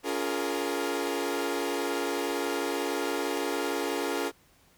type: chord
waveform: sawtooth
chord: Bb minor seventh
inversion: first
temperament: equal with one note detuned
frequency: 282.8 / 349.2 / 415.3 / 466.2 Hz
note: Db4 / F4 / Ab4 / Bb4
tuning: +35 / 0 / 0 / 0 cents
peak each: -30 dBFS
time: 0.03-4.32 s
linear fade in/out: 50 ms
effects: pink hiss -62 dBFS RMS until 4.77 s